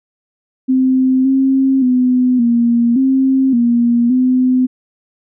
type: tone with pitch steps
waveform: sine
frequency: 259.8 / 267.1 / 251.7 / 235.7 / 265.4 / 237.3 / 254.7 Hz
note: C4 / C4 / B3 / A#3 / C4 / A#3 / C4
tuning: -12 / +36 / +33 / +19 / +25 / +31 / -46 cents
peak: -9 dBFS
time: 0.68-4.67 s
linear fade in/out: 20 ms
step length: 570 ms
effects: none